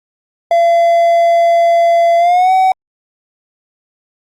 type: tone with pitch glide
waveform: triangle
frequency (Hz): 680 to 754.5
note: F5 to F#5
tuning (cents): -46 to +34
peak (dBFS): -5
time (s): 0.51-2.72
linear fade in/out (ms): 2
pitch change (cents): +180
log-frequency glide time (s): 2.18-2.52
effects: Opus 48 kbps